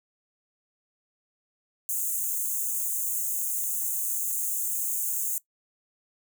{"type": "high-pass noise", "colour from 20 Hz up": "white", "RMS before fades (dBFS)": -29, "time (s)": [1.89, 5.38], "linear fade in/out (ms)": 0, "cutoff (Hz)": 6400, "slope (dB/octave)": 96, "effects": ["noise-tail reverb RT60 0.1 s tail -19 dB re dry"]}